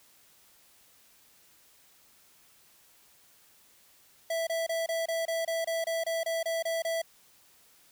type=tone bursts; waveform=square; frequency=659.3 Hz; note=E5; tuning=in tune; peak=-29 dBFS; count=14; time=4.3-7.018 s; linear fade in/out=5 ms; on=170 ms; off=26 ms; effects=white hiss -61 dBFS RMS until 7.91 s